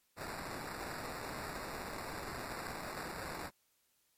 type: noise with sample-and-hold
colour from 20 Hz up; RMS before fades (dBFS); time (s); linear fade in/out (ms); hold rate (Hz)
white; -43; 0.16-3.51; 50; 3150
effects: white hiss -75 dBFS RMS until 4.17 s + MP3 64 kbps